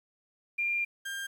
sine / 35% pulse tone pair in turn, 2394 / 1597.8 Hz, D7 / G6, +33 / +33 cents, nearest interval perfect fifth, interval 700 cents, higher first, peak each -27 / -33 dBFS, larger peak first, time 0.58-0.85 / 1.05-1.27 s, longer first, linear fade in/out 10 ms, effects 10-bit

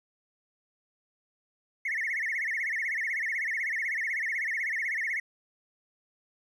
triangle tone with vibrato, 1975.5 Hz, B6, in tune, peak -25 dBFS, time 1.85-5.2 s, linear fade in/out 5 ms, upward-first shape sine, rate 16 Hz, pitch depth 200 cents each way, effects tanh soft clip ceiling -25 dBFS

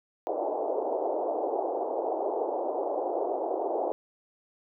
white band-pass noise, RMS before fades -30 dBFS, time 0.27-3.92 s, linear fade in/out 0 ms, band 330 to 810 Hz, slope 48 dB/octave, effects none

